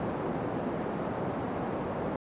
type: band-pass noise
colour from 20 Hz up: pink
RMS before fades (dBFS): -33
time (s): 0-2.16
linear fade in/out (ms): 2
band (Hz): 170 to 840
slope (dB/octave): 12
effects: resampled to 8000 Hz